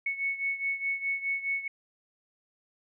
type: beating tone pair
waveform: sine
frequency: 2209 / 2213.8 Hz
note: C#7 / C#7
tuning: -7 / -3 cents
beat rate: 4.8 Hz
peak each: -30 / -34 dBFS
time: 0.06-1.68 s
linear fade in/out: 5 ms
effects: none